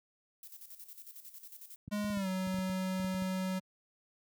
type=noise with tremolo; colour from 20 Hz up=violet; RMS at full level=-49 dBFS; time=0.43-1.76 s; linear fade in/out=2 ms; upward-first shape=square; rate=11 Hz; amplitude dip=65%
type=clicks; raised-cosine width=5 ms; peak=-30 dBFS; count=12; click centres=1.879 / 2.044 / 2.101 / 2.172 / 2.471 / 2.542 / 2.586 / 2.696 / 2.998 / 3.045 / 3.144 / 3.221 s
type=tone with pitch glide; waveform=square; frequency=207.7 to 187.19 Hz; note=G#3 to F#3; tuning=0 to +20 cents; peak=-33 dBFS; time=1.91-3.6 s; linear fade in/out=20 ms; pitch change=-180 cents; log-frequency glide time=2.11-2.28 s
effects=high-pass 100 Hz 12 dB/octave